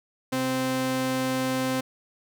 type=tone pair together; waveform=sawtooth; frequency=130 / 260 Hz; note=C3 / C4; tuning=-11 / -11 cents; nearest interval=octave; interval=1200 cents; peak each=-30 / -20 dBFS; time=0.32-1.81 s; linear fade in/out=10 ms; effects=none